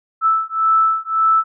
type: beating tone pair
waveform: sine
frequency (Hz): 1315 / 1316.8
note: E6 / E6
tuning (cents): -5 / -2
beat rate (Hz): 1.8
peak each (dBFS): -16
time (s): 0.21-1.44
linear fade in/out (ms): 50
effects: none